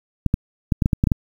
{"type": "clicks", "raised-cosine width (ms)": 5, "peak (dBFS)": -4, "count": 9, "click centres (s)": [0.263, 0.341, 0.722, 0.822, 0.859, 0.932, 1.039, 1.072, 1.118], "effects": ["7-bit"]}